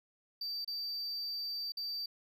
triangle tone with dropouts, 4647 Hz, D8, 19 cents flat, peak -35 dBFS, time 0.41-2.06 s, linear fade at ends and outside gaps 5 ms, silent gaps 0.647-0.676 / 1.721-1.77 s, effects none

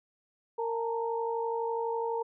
sine tone cluster, 460.7 / 872 / 924 Hz, A#4 / A5 / A#5, -20 / -16 / -16 cents, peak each -31 / -39 / -34 dBFS, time 0.58-2.23 s, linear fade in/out 10 ms, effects none

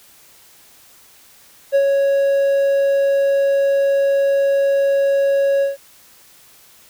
triangle tone with ADSR envelope, 554 Hz, C#5, 1 cent flat, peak -8 dBFS, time 1.72-5.77 s, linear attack 32 ms, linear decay 71 ms, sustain -3 dB, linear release 150 ms, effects white hiss -48 dBFS RMS until 6.89 s

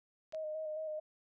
clicks, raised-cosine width 0.2 ms, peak -37 dBFS, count 2, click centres 0.324 / 0.347 s
sine tone with vibrato, 622.3 Hz, D#5, in tune, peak -37 dBFS, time 0.33-1 s, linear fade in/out 10 ms, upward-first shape square, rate 4.6 Hz, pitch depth 22 cents each way
effects none

